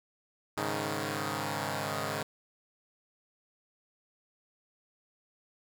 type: chord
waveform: 5% pulse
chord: Ab suspended fourth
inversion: none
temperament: equal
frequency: 103.83 / 138.59 / 155.56 Hz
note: Ab2 / Db3 / Eb3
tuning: 0 / 0 / 0 cents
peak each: -25 dBFS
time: 0.57-2.23 s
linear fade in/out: 5 ms
effects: none